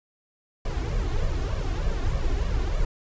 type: noise with flanger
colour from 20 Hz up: brown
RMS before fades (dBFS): -25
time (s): 0.65-2.85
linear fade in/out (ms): 5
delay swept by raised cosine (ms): 1.7 to 2.8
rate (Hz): 3.3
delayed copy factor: +0.75
effects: resampled to 16000 Hz